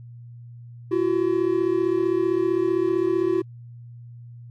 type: tone pair together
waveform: triangle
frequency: 340 / 375.5 Hz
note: F4 / F#4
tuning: -46 / +26 cents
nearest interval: major second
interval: 172 cents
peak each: -20 dBFS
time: 0.91-3.42 s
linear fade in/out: 10 ms
effects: added 119 Hz sine -39 dBFS peak until 4.5 s + AAC 64 kbps